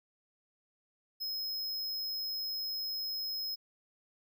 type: tone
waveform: square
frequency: 5130 Hz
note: E8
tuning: 48 cents flat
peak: -35 dBFS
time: 1.2-3.56 s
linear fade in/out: 20 ms
effects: none